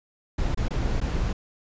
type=noise with dropouts; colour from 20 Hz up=brown; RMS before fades=-25 dBFS; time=0.38-1.33 s; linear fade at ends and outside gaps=5 ms; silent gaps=0.547-0.573 / 0.684-0.706 / 1.003-1.012 s; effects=resampled to 16000 Hz